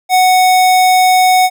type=tone; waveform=square; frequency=740 Hz; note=F#5; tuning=in tune; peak=-7 dBFS; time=0.09-1.5 s; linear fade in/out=50 ms; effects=none